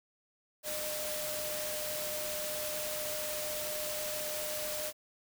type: tone in noise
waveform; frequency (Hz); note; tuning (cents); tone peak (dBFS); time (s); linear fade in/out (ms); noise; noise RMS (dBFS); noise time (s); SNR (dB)
sine; 607; D#5; -43; -39; 0.63-4.93; 50; white; -38; 0.63-4.93; -4
effects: none